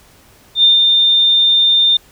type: tone with ADSR envelope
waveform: sine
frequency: 3610 Hz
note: A7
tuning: 44 cents sharp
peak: -5 dBFS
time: 0.55-1.97 s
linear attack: 86 ms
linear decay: 150 ms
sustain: -3 dB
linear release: 5 ms
effects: pink hiss -47 dBFS RMS until 2.11 s